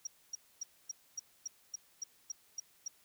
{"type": "tone bursts", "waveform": "sine", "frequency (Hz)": 5670, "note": "F8", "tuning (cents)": 25, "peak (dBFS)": -36, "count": 11, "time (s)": [0.05, 2.881], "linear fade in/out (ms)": 5, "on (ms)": 21, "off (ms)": 260, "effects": ["white hiss -67 dBFS RMS until 3.04 s"]}